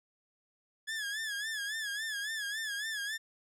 sawtooth tone with vibrato, 1705 Hz, G#6, 45 cents sharp, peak -31 dBFS, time 0.87-3.18 s, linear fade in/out 20 ms, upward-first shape sine, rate 3.6 Hz, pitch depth 95 cents each way, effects low-pass 11000 Hz 12 dB/octave

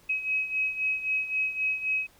sine beating tone pair, 2547 / 2550.8 Hz, D#7 / D#7, +40 / +42 cents, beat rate 3.8 Hz, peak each -27 / -32 dBFS, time 0.09-2.07 s, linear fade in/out 10 ms, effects pink hiss -59 dBFS RMS until 2.19 s

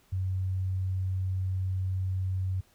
sine tone, 93.7 Hz, F#2, 22 cents sharp, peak -27 dBFS, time 0.12-2.61 s, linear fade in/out 10 ms, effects pink hiss -64 dBFS RMS until 2.74 s

